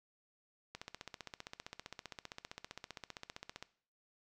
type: click train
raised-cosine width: 0.2 ms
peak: -27 dBFS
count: 45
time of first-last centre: 0.75-3.626 s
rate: 15.3 Hz
effects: noise-tail reverb RT60 0.5 s tail -18 dB re dry